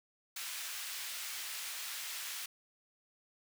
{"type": "high-pass noise", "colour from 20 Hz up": "pink", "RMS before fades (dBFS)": -42, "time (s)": [0.36, 2.46], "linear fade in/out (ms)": 5, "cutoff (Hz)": 2000, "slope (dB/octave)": 12, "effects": []}